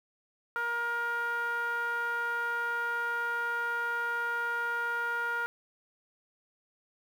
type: tone with low-pass filter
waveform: 5% pulse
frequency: 472.1 Hz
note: A#4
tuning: 22 cents sharp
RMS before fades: -32 dBFS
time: 0.56-5.46 s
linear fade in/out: 0 ms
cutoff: 1300 Hz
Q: 8.7
effects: 9-bit